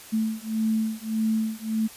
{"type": "beating tone pair", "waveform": "sine", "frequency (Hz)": [219.5, 221.2], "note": ["A3", "A3"], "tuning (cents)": [-4, 9], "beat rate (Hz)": 1.7, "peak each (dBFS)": -26, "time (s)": [0.12, 1.88], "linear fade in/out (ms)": 20, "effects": ["white hiss -45 dBFS RMS until 1.96 s", "resampled to 32000 Hz"]}